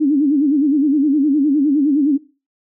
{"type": "tone with vibrato", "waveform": "sine", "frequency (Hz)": 288.3, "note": "D4", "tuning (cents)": -32, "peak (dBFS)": -11, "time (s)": [0, 2.18], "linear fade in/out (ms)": 20, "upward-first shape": "sine", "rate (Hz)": 9.7, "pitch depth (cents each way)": 130, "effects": ["noise-tail reverb RT60 0.3 s tail -18 dB re dry"]}